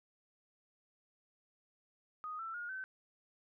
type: tone with pitch steps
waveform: sine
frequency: 1244.5 / 1333.8 / 1429.6 / 1532.2 Hz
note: D#6 / E6 / F6 / G6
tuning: 0 / +20 / +40 / -40 cents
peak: -40 dBFS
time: 2.24-2.84 s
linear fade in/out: 0 ms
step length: 150 ms
effects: none